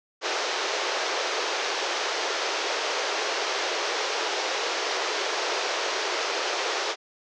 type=band-pass noise; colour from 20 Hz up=pink; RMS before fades=-28 dBFS; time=0.21-6.96 s; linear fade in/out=50 ms; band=370 to 6300 Hz; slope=48 dB/octave; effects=none